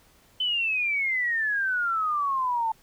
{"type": "exponential sweep", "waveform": "sine", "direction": "down", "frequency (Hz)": [3061, 880], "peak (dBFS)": -23, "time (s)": [0.4, 2.72], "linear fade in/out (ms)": 5, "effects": ["pink hiss -59 dBFS RMS until 2.82 s"]}